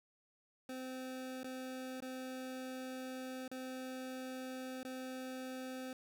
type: tone with dropouts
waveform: 25% pulse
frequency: 258.3 Hz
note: C4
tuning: 22 cents flat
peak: -39 dBFS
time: 0.69-5.93 s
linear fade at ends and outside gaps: 2 ms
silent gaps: 1.433-1.443 / 2.004-2.022 / 3.479-3.514 / 4.831-4.849 s
effects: none